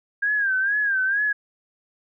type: tone with vibrato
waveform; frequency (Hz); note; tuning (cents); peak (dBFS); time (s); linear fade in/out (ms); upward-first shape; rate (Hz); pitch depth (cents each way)
sine; 1608; G6; +44; -19; 0.22-1.33; 10; sine; 2.2; 100
effects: none